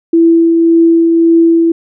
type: tone with tremolo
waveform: sine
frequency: 332.3 Hz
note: E4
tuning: 14 cents sharp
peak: -3 dBFS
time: 0.13-1.72 s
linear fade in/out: 5 ms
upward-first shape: triangle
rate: 1.8 Hz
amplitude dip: 30%
effects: none